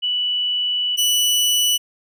sine / sawtooth tone pair in turn, 2960 / 2960 Hz, F#7 / F#7, 0 / 0 cents, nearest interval unison, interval 0 cents, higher neither, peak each -18 / -12 dBFS, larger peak second, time 0.02-0.97 / 0.97-1.78 s, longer first, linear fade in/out 20 ms, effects none

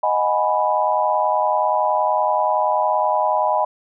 sine chord, G# minor seventh, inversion second, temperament equal, 622.3 / 740 / 830.6 / 987.8 Hz, D#5 / F#5 / G#5 / B5, 0 / 0 / 0 / 0 cents, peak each -21 / -24 / -21 / -20 dBFS, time 0.03-3.65 s, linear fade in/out 5 ms, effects none

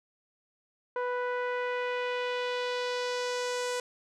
sawtooth tone with low-pass filter sweep, 493.9 Hz, B4, in tune, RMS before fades -32 dBFS, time 0.96-3.8 s, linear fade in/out 2 ms, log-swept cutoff 1300 to 8200 Hz, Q 1.5, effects none

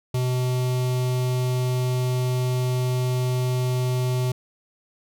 square tone with notch filter, 126.3 Hz, B2, 39 cents sharp, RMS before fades -23 dBFS, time 0.14-4.32 s, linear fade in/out 5 ms, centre 1600 Hz, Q 1.4, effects none

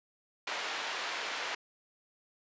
white band-pass noise, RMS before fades -37 dBFS, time 0.47-1.55 s, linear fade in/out 5 ms, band 550 to 2900 Hz, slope 12 dB/octave, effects resampled to 16000 Hz

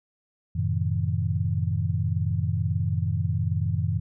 sine chord, F# diminished seventh, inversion none, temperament just, 92.5 / 111 / 133.2 / 159.84 Hz, F#2 / A2 / C3 / Eb3, 0 / +16 / +31 / +47 cents, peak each -26 / -28 / -31 / -29 dBFS, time 0.55-4 s, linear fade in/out 10 ms, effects none

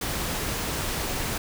pink noise, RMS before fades -29 dBFS, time 0.01-1.38 s, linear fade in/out 5 ms, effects none

